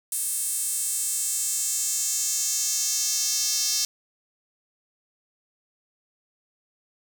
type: tone with high-pass filter sweep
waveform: square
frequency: 242.5 Hz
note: B3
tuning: 31 cents flat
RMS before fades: -26 dBFS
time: 0.12-3.85 s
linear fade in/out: 2 ms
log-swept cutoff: 9400 to 5500 Hz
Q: 3.1
effects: none